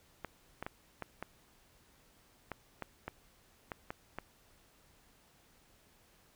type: clicks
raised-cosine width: 0.5 ms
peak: -24 dBFS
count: 11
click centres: 0.247 / 0.626 / 0.665 / 1.023 / 1.226 / 2.517 / 2.823 / 3.08 / 3.718 / 3.905 / 4.186 s
effects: pink hiss -66 dBFS RMS until 6.35 s